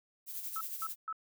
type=noise with tremolo; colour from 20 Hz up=violet; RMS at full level=-39 dBFS; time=0.26-0.96 s; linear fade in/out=50 ms; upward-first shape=sine; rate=11 Hz; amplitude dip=50%
type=tone bursts; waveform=sine; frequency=1305 Hz; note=E6; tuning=18 cents flat; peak=-35 dBFS; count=3; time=0.56-1.127 s; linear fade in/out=2 ms; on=49 ms; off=210 ms
effects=none